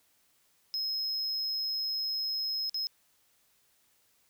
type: tone with dropouts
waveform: triangle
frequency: 5140 Hz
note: E8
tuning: 45 cents flat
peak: -29 dBFS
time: 0.74-2.87 s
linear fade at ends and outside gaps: 0 ms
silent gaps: 2.695-2.744 s
effects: white hiss -69 dBFS RMS until 4.29 s